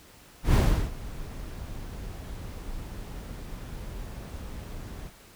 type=noise with ADSR envelope; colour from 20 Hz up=brown; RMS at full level=-18 dBFS; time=0.43-5.11 s; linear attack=110 ms; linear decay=360 ms; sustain=-20 dB; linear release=44 ms; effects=pink hiss -53 dBFS RMS until 5.35 s